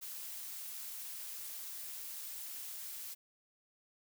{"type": "noise", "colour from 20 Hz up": "blue", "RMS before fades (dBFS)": -45, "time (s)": [0.01, 3.15], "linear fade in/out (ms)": 20, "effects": []}